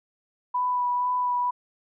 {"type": "tone with vibrato", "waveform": "sine", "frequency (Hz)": 987.8, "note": "B5", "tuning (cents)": 0, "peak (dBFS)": -22, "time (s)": [0.54, 1.51], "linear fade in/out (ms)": 10, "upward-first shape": "sine", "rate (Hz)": 2.1, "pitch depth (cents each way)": 14, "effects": []}